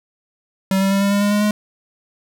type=tone with pitch steps; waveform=square; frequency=191.9 / 194.35 / 196.84 / 199.36 / 201.9 / 204.5 / 207.1 / 209.8 Hz; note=G3 / G3 / G3 / G3 / G#3 / G#3 / G#3 / G#3; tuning=-37 / -15 / +7 / +29 / -49 / -26 / -5 / +18 cents; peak=-15 dBFS; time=0.71-1.51 s; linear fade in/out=2 ms; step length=100 ms; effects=none